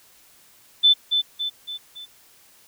sine tone with echo, 3520 Hz, A7, in tune, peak -11 dBFS, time 0.83-0.94 s, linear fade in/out 20 ms, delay 280 ms, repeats 4, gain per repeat -6 dB, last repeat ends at 2.06 s, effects white hiss -54 dBFS RMS until 2.67 s

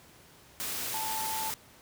sine tone in noise, 880 Hz, A5, in tune, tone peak -34 dBFS, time 0.94-1.5 s, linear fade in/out 0 ms, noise white, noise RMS -35 dBFS, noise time 0.6-1.54 s, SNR -2 dB, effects pink hiss -56 dBFS RMS until 1.81 s + high-pass 60 Hz 12 dB/octave

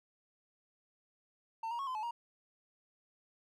triangle tone with pitch steps, 902 / 945 / 1099 / 1025 / 861 / 943 Hz, A5 / A#5 / C#6 / C6 / A5 / A#5, +43 / +23 / -15 / -36 / -38 / +20 cents, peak -34 dBFS, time 1.63-2.11 s, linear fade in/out 5 ms, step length 80 ms, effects none

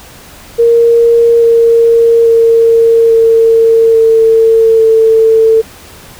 sine tone with pitch steps, 466.2 / 462.2 / 458.2 / 454.2 / 450.3 / 446.4 Hz, A#4 / A#4 / A#4 / A#4 / A4 / A4, 0 / -15 / -30 / -45 / +40 / +25 cents, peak -3 dBFS, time 0.58-5.62 s, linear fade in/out 20 ms, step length 840 ms, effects pink hiss -34 dBFS RMS until 6.19 s

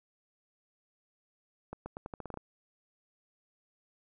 accelerating click train, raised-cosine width 1 ms, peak -26 dBFS, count 10, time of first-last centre 1.73-2.373 s, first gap 130 ms, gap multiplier 0.84, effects none

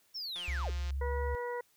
triangle linear sweep, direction down, 5580 to 276.2 Hz, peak -36 dBFS, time 0.14-0.71 s, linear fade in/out 20 ms
click train, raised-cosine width 0.2 ms, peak -31 dBFS, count 97, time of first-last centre 0.36-0.905 s, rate 176 Hz
sine tone with pitch glide, 66.9 to 70.88 Hz, C2 to C#2, +39 to +39 cents, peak -32 dBFS, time 0.48-1.35 s, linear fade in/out 0 ms, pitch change +100 cents, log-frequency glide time 0.84-1.23 s
harmonic tone, 484.5 Hz, B4, 33 cents flat, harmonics 1 / 2 / 3 / 4, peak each -36 / -40 / -48 / -45 dBFS, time 1.01-1.61 s, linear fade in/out 5 ms
effects white hiss -69 dBFS RMS until 1.76 s

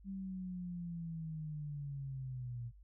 sine linear sweep, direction down, 196 to 116.54 Hz, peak -40 dBFS, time 0.04-2.72 s, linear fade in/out 50 ms, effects added 50 Hz sine -56 dBFS peak until 2.83 s

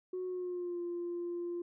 sine tone with pitch glide, 367.3 to 347.5 Hz, F#4 to F4, -13 to -9 cents, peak -34 dBFS, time 0.13-1.62 s, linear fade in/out 5 ms, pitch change -96 cents, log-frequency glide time 0.26-0.81 s, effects tanh soft clip ceiling -32 dBFS

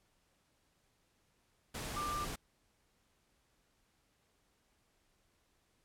sine tone in noise, 1188 Hz, D6, 20 cents sharp, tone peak -36 dBFS, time 1.96-2.25 s, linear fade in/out 10 ms, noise pink, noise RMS -42 dBFS, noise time 1.74-2.36 s, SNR +3 dB, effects pink hiss -75 dBFS RMS until 5.84 s + low-pass 12000 Hz 12 dB/octave

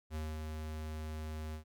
square tone with ADSR envelope, 77.78 Hz, D#2, in tune, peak -37 dBFS, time 0.1-1.64 s, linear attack 53 ms, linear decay 220 ms, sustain -3 dB, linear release 100 ms, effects none

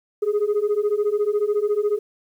sine beating tone pair, 408.3 / 422.3 Hz, G#4 / G#4, -29 / +29 cents, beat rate 14 Hz, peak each -20 / -19 dBFS, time 0.22-1.99 s, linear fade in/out 10 ms, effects tanh soft clip ceiling -15 dBFS + 9-bit

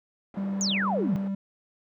pink band-pass noise, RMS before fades -45 dBFS, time 0.34-1.28 s, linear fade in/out 2 ms, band 210 to 1000 Hz, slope 12 dB/octave
triangle tone, 196 Hz, G3, in tune, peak -25 dBFS, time 0.37-1.35 s, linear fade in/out 5 ms
sine exponential sweep, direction down, 7040 to 140 Hz, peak -25 dBFS, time 0.61-1.16 s, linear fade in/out 0 ms
effects none

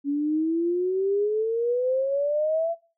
sine exponential sweep, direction up, 280 to 679 Hz, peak -21 dBFS, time 0.04-2.75 s, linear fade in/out 50 ms, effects noise-tail reverb RT60 0.3 s tail -17 dB re dry

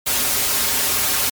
white noise with comb filter, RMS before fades -19 dBFS, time 0.06-1.3 s, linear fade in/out 10 ms, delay 6 ms, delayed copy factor -0.9, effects MP3 96 kbps

